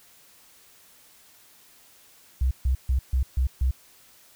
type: tone bursts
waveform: sine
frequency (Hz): 64.7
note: C2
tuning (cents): -19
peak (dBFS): -19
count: 6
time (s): 2.41-3.71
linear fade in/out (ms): 5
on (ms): 100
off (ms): 140
effects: white hiss -55 dBFS RMS until 4.35 s